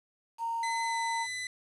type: tone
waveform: sine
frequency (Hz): 921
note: A#5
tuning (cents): -21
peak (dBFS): -30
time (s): 0.38-1.27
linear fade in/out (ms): 50
type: tone with pitch glide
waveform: sawtooth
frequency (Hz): 2023 to 2004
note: B6 to B6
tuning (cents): +41 to +25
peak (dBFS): -31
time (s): 0.63-1.47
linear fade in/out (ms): 2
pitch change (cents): -16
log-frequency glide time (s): 0.86-0.96
effects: resampled to 24000 Hz + 9-bit